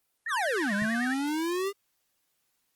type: tone with vibrato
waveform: sine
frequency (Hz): 1690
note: G#6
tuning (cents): +30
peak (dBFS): -30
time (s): 0.26-1.14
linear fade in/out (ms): 5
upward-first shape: sine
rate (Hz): 9.4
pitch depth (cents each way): 200
type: exponential two-way sweep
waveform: square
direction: down then up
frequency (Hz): 1396.9 to 198.6 to 407.4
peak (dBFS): -28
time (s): 0.28-1.73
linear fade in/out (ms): 50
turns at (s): 0.73
type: tone with exponential decay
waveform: sine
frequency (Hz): 155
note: D#3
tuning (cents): -6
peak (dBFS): -30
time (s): 0.82-0.93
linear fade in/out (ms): 0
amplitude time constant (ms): 22
effects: white hiss -75 dBFS RMS until 2.75 s + Opus 32 kbps